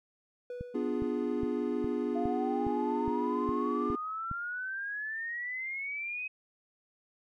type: tone with exponential decay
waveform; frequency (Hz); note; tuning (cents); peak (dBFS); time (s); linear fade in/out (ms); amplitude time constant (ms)
triangle; 491.4; B4; -9; -34; 0.5-1.52; 2; 220
type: click train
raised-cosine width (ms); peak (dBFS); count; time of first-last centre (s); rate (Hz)
5; -26; 10; 0.61-4.314; 2.43
type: chord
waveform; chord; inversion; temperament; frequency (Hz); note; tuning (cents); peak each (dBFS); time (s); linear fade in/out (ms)
triangle; B diminished seventh; none; equal; 246.9 / 293.7 / 349.2 / 415.3; B3 / D4 / F4 / Ab4; 0 / 0 / 0 / 0; -32 / -34 / -34 / -33; 0.74-3.96; 10
type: exponential sweep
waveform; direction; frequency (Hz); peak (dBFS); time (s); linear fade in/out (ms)
sine; up; 691 to 2542; -34; 2.15-6.28; 10
effects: none